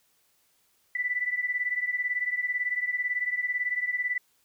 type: beating tone pair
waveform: sine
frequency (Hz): 1975.5 / 1993.5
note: B6 / B6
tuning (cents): 0 / +16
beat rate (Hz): 18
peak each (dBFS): -28 / -31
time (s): 0.95-4.18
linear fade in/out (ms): 5
effects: white hiss -68 dBFS RMS until 4.44 s